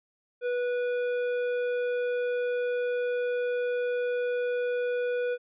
triangle tone with tanh clipping, 490 Hz, B4, 14 cents flat, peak -28 dBFS, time 0.41-5.38 s, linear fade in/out 50 ms, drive 16 dB, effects resampled to 8000 Hz

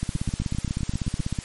two click trains, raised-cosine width 5 ms, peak -13 / -16 dBFS, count 23 / 9, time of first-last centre 0.03-1.388 / 0.16-1.196 s, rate 16.2 / 7.72 Hz, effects white hiss -41 dBFS RMS until 1.44 s + MP3 48 kbps

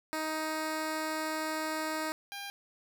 10% pulse tone pair in turn, 313.2 / 801.4 Hz, D#4 / G5, +11 / +38 cents, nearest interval octave + major third, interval 1627 cents, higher second, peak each -24 / -31 dBFS, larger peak first, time 0.13-2.12 / 2.32-2.5 s, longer first, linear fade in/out 0 ms, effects none

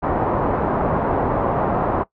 white low-pass noise, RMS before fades -20 dBFS, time 0.02-2.04 s, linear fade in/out 20 ms, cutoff 1000 Hz, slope 24 dB/octave, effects noise-tail reverb RT60 0.1 s tail -19 dB re dry

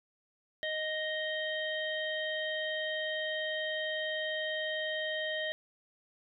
harmonic tone with a mistuned harmonic, 622.3 Hz, D#5, in tune, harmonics 1 / 3 / 5 / 6, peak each -36 / -36 / -39 / -45 dBFS, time 0.63-5.52 s, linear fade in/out 0 ms, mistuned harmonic 5, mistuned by +17 cents, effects none

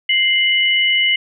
sine tone pair together, 2093 / 2956 Hz, C7 / F#7, 0 / -2 cents, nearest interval tritone, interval 598 cents, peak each -15 dBFS, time 0.09-1.16 s, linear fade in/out 5 ms, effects none

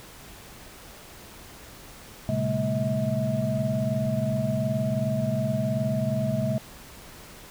sine tone cluster, 116 / 135 / 201.9 / 224.6 / 640 Hz, A#2 / C#3 / G#3 / A3 / D#5, -8 / -45 / -49 / +36 / +49 cents, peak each -31 / -28 / -30 / -31 / -29 dBFS, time 2.29-6.58 s, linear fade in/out 0 ms, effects pink hiss -46 dBFS RMS until 7.5 s

